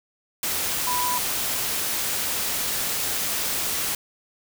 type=tone in noise; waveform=sine; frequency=987.8 Hz; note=B5; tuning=in tune; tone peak=-24 dBFS; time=0.87-1.18 s; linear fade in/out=2 ms; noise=white; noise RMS=-26 dBFS; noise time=0.43-3.95 s; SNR=-1 dB; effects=none